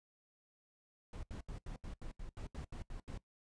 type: noise bursts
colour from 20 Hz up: brown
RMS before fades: -45 dBFS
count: 12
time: 1.13-3.177 s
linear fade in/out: 2 ms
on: 100 ms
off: 77 ms
effects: noise-tail reverb RT60 0.1 s tail -19 dB re dry + resampled to 22050 Hz